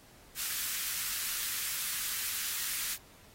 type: high-pass noise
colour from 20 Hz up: white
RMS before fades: -35 dBFS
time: 0.35-2.98 s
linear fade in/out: 50 ms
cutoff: 1300 Hz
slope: 24 dB/octave
effects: pink hiss -58 dBFS RMS until 3.34 s + AAC 48 kbps